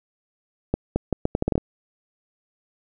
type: accelerating click train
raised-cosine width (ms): 2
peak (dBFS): -7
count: 10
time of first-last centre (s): 0.74-1.579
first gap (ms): 220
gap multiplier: 0.76
effects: none